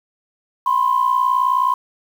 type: tone pair together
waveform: sine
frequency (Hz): 999.6 / 1059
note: B5 / C6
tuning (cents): +21 / +21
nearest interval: minor second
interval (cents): 100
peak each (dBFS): -16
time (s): 0.66-1.74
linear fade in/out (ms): 5
effects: tanh soft clip ceiling -7 dBFS + 7-bit